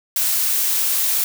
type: noise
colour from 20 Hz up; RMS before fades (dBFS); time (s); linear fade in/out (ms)
blue; -19; 0.16-1.24; 2
effects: none